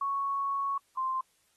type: tone pair in turn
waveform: sine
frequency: 1108.7 / 1046.5 Hz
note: C#6 / C6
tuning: 0 / 0 cents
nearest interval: minor second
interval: 100 cents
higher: first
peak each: -28 dBFS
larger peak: neither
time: 0.01-0.78 / 0.97-1.21 s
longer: first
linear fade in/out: 5 ms
effects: white hiss -70 dBFS RMS until 1.56 s + AAC 32 kbps